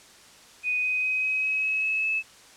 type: tone with pitch steps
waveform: sine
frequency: 2489 / 2505 / 2521 / 2537 / 2553 / 2569 / 2586 / 2602 Hz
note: D#7 / D#7 / D#7 / D#7 / D#7 / E7 / E7 / E7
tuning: 0 / +11 / +22 / +33 / +44 / -45 / -34 / -23 cents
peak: -23 dBFS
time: 0.63-2.23 s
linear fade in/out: 50 ms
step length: 200 ms
effects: white hiss -51 dBFS RMS until 2.56 s + low-pass 8000 Hz 12 dB/octave